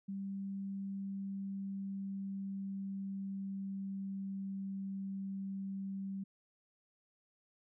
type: tone with pitch glide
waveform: sine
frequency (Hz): 196 to 194.53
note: G3 to G3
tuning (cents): 0 to -13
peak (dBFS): -38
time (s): 0.08-6.24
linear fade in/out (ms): 10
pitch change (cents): -13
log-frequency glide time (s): 0.99-4.89
effects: none